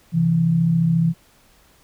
sine tone pair together, 131.91 / 166.2 Hz, C3 / E3, +14 / +15 cents, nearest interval major third, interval 401 cents, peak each -23 / -15 dBFS, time 0.12-1.14 s, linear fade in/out 50 ms, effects pink hiss -55 dBFS RMS until 1.83 s

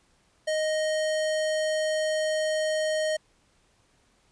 square tone, 622.3 Hz, D#5, in tune, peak -25 dBFS, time 0.47-3.17 s, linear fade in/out 10 ms, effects pink hiss -65 dBFS RMS until 4.31 s + resampled to 22050 Hz

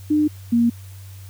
sine tone pair in turn, 301.8 / 234.9 Hz, D4 / A#3, +47 / +13 cents, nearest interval major third, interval 434 cents, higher first, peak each -14 / -13 dBFS, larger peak second, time 0.1-0.28 / 0.52-0.7 s, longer neither, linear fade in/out 10 ms, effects added 96 Hz sine -36 dBFS peak until 1.29 s + white hiss -49 dBFS RMS until 1.29 s

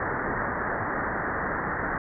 white low-pass noise, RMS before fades -29 dBFS, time 0-1.98 s, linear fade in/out 2 ms, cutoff 1900 Hz, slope 96 dB/octave, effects none

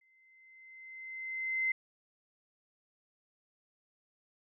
sine tone with exponential growth, 2067 Hz, C7, 22 cents flat, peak -27 dBFS, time 0.01-1.72 s, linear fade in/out 5 ms, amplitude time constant 370 ms, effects none

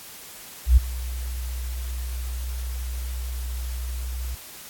sine tone with ADSR envelope, 61.74 Hz, B1, in tune, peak -8 dBFS, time 0.66-4.35 s, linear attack 110 ms, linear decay 14 ms, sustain -19 dB, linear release 5 ms, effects white hiss -42 dBFS RMS until 4.69 s + AAC 64 kbps

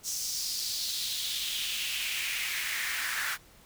pink noise with high-pass filter sweep, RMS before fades -33 dBFS, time 0.03-3.38 s, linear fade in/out 50 ms, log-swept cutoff 6000 to 1500 Hz, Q 3.2, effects pink hiss -57 dBFS RMS until 3.65 s

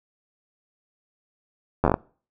slowing click train, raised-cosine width 1 ms, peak -5 dBFS, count 7, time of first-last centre 1.84-1.941 s, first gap 11 ms, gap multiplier 1.17, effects noise-tail reverb RT60 0.4 s tail -23 dB re dry

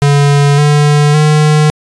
square tone with pitch steps, 142.9 / 147.34 / 151.92 Hz, D3 / D3 / D#3, -47 / +6 / -41 cents, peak -6 dBFS, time 0.02-1.7 s, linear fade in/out 0 ms, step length 560 ms, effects resampled to 22050 Hz

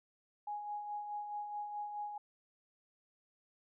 sine tone with tremolo, 830.6 Hz, G#5, in tune, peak -37 dBFS, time 0.47-2.18 s, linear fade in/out 5 ms, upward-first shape sine, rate 4.7 Hz, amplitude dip 45%, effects none

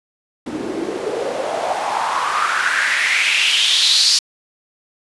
white noise with band-pass filter sweep, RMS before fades -18 dBFS, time 0.46-4.19 s, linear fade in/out 5 ms, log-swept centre 270 to 4900 Hz, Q 4.5, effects resampled to 24000 Hz

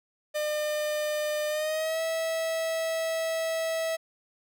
45% pulse tone with pitch glide, 603 to 650 Hz, D5 to E5, +46 to -24 cents, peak -27 dBFS, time 0.34-3.97 s, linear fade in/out 20 ms, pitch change +130 cents, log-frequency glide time 1.48-2.01 s, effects none

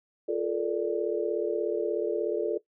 sine chord, Bb major seventh, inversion second, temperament equal with one note detuned, 349.2 / 429.5 / 466.2 / 587.3 Hz, F4 / A4 / Bb4 / D5, 0 / -42 / 0 / 0 cents, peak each -31 / -29 / -32 / -33 dBFS, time 0.28-2.58 s, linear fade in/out 10 ms, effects noise-tail reverb RT60 0.1 s tail -17 dB re dry

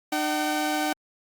sawtooth tone pair together, 302.4 / 762 Hz, D#4 / G5, -49 / -49 cents, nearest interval octave + major third, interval 1600 cents, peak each -23 dBFS, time 0.12-0.93 s, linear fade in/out 5 ms, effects Opus 48 kbps

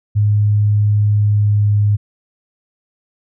sine tone with pitch glide, 104.3 to 103.58 Hz, G#2 to G#2, +8 to -4 cents, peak -10 dBFS, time 0.15-1.97 s, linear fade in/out 20 ms, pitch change -12 cents, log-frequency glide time 1.12-1.72 s, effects none

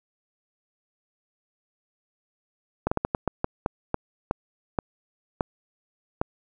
slowing click train, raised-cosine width 1 ms, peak -9 dBFS, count 13, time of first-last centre 2.87-6.215 s, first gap 45 ms, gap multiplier 1.3, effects none

